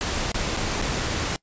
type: noise with dropouts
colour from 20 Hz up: pink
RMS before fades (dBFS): -26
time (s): 0.01-1.36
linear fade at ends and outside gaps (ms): 0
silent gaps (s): 0.318-0.344 / 0.566-0.572 / 0.816-0.823
effects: noise-tail reverb RT60 0.1 s tail -23 dB re dry + resampled to 16000 Hz